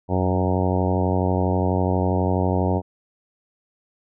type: harmonic tone with a mistuned harmonic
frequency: 92.2 Hz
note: F#2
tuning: 6 cents flat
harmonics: 1 / 2 / 3 / 4 / 5 / 6 / 7 / 8 / 9 / 10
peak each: -22 / -25 / -27 / -28 / -29 / -30 / -30 / -31 / -32 / -32 dBFS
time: 0.08-2.82 s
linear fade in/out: 50 ms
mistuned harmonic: 1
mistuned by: -32 cents
effects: none